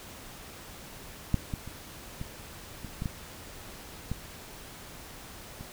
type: clicks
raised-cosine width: 5 ms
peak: -11 / -19 / -28 / -23 / -27 / -20 / -18 / -19 / -27 dBFS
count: 9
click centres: 1.343 / 1.538 / 1.676 / 2.214 / 2.847 / 3.021 / 3.058 / 4.116 / 5.61 s
effects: pink hiss -46 dBFS RMS until 5.72 s